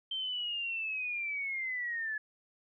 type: linear sweep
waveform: sine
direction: down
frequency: 3136 to 1705 Hz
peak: -33 dBFS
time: 0.11-2.18 s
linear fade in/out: 5 ms
effects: none